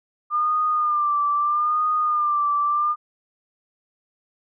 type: tone with vibrato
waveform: sine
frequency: 1200 Hz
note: D6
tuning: 37 cents sharp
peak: -18 dBFS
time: 0.3-2.96 s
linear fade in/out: 50 ms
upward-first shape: sine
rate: 0.78 Hz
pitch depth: 51 cents each way
effects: none